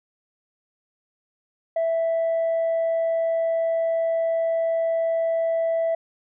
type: tone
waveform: sine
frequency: 659.3 Hz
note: E5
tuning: in tune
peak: -18 dBFS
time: 1.76-5.95 s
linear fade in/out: 5 ms
effects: tanh soft clip ceiling -18 dBFS